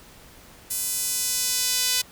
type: tone with high-pass filter sweep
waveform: sawtooth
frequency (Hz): 500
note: B4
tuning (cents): +21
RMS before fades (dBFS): -25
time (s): 0.7-2.02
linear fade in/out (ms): 10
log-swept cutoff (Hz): 9200 to 3800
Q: 0.98
effects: pink hiss -49 dBFS RMS until 2.11 s

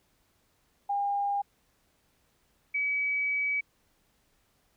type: tone pair in turn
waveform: sine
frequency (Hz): 806 / 2280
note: G5 / C#7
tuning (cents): +48 / +48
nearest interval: octave + tritone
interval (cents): 1800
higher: second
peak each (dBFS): -26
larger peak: neither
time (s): 0.89-1.42 / 2.74-3.61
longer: second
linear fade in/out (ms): 10
effects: pink hiss -70 dBFS RMS until 4.76 s

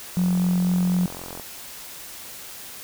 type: tone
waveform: sine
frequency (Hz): 179.8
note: F#3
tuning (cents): -49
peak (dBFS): -18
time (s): 0.17-1.06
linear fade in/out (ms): 2
type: click train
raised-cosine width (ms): 1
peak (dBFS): -22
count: 55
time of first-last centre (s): 0.17-1.397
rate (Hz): 44
effects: white hiss -39 dBFS RMS until 2.83 s

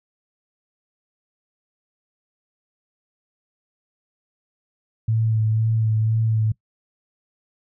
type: tone with vibrato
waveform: sine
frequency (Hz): 110.7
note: A2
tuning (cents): +11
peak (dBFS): -17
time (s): 5.08-6.52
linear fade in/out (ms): 5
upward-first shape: sine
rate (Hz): 2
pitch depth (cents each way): 23
effects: noise-tail reverb RT60 0.1 s tail -22 dB re dry

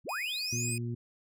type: linear sweep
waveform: sine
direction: up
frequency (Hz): 50.5 to 8870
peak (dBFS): -33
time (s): 0.04-0.78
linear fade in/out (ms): 50
type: tone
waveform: sawtooth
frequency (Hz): 2489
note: D#7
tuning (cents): 0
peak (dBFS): -35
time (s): 0.09-0.78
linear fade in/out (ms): 2
type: harmonic tone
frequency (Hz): 118.7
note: A#2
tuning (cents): +32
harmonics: 1 / 2 / 3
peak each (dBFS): -33 / -39 / -43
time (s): 0.52-0.95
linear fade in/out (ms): 10
effects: none

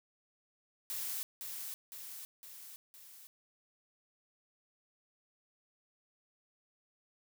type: noise with echo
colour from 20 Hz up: blue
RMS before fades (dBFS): -39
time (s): 0.9-1.23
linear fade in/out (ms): 0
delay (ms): 510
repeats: 4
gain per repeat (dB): -4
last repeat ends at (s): 3.27
effects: none

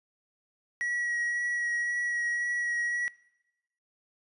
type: tone with vibrato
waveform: triangle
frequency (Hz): 1916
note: A#6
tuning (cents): +47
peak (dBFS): -26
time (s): 0.81-3.08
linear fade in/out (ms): 0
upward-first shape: sine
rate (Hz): 1.9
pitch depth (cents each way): 12
effects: noise-tail reverb RT60 0.9 s tail -21 dB re dry + resampled to 24000 Hz

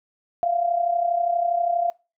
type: tone with amplitude modulation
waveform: sine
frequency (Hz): 692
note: F5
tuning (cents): -16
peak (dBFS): -16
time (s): 0.43-1.9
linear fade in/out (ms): 0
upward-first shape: sine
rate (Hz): 32.4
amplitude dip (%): 70
effects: noise-tail reverb RT60 0.3 s tail -24 dB re dry

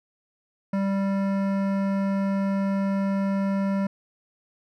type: tone with hard clipping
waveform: sine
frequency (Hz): 196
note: G3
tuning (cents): 0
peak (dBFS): -24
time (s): 0.73-3.87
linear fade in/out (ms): 5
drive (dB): 15
effects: none

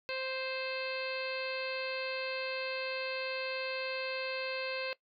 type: harmonic tone with a mistuned harmonic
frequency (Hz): 523.3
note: C5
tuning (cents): 0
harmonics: 1 / 2 / 3 / 4 / 5 / 6 / 7 / 8 / 9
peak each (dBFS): -38 / -46 / -44 / -45 / -40 / -51 / -52 / -44 / -51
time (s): 0.09-4.93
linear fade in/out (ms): 0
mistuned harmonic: 9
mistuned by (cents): -29
effects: noise-tail reverb RT60 0.1 s tail -19 dB re dry

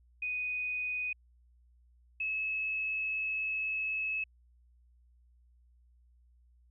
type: tone pair in turn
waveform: sine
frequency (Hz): 2489 / 2588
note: D#7 / E7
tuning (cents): 0 / -32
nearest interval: minor second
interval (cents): 68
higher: second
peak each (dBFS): -32 / -31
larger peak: second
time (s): 0.22-1.13 / 2.2-4.24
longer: second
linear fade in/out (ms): 5
effects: added 60 Hz sine -61 dBFS peak until 6.7 s

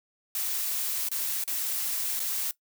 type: noise with dropouts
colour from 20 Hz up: blue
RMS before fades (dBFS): -30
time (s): 0.35-2.51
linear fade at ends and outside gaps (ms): 1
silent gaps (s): 1.087-1.115 / 1.438-1.477 / 2.194-2.201
effects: noise-tail reverb RT60 0.1 s tail -19 dB re dry

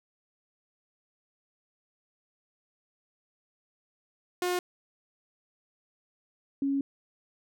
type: tone pair in turn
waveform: sawtooth / sine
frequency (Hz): 358.6 / 276.5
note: F4 / C#4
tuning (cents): +46 / -4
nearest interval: perfect fourth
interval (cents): 450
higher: first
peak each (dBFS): -23 / -25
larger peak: first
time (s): 4.42-4.59 / 6.62-6.81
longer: second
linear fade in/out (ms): 2
effects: none

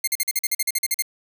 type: tone bursts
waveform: 5% pulse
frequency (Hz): 2117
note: C7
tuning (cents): +20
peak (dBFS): -9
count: 13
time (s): 0.04-1.023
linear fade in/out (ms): 5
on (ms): 35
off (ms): 44
effects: none

